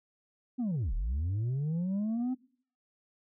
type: linear two-way sweep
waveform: sine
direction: down then up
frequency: 261.6 to 35.4 to 261.6 Hz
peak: -26 dBFS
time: 0.58-2.35 s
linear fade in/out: 20 ms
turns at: 0.94 s
effects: noise-tail reverb RT60 0.5 s tail -21 dB re dry + tanh soft clip ceiling -28 dBFS